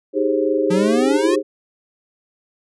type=chord; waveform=sine; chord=Ab major seventh; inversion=second; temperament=equal with one note detuned; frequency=311.1 / 392 / 415.3 / 532.7 Hz; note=Eb4 / G4 / Ab4 / C5; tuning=0 / 0 / 0 / +31 cents; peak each=-21 dBFS; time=0.13-1.43 s; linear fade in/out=50 ms
type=exponential sweep; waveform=square; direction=up; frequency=176.5 to 370 Hz; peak=-18 dBFS; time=0.7-1.36 s; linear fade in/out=10 ms
effects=resampled to 24000 Hz